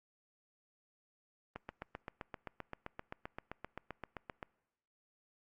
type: click train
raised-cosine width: 0.5 ms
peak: -27 dBFS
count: 23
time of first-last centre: 1.56-4.428 s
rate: 7.67 Hz
effects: noise-tail reverb RT60 1.0 s tail -24 dB re dry + Opus 32 kbps